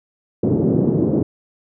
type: band-pass noise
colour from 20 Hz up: white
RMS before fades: -17 dBFS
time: 0.43-1.23 s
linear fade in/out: 5 ms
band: 110 to 380 Hz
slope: 24 dB/octave
effects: none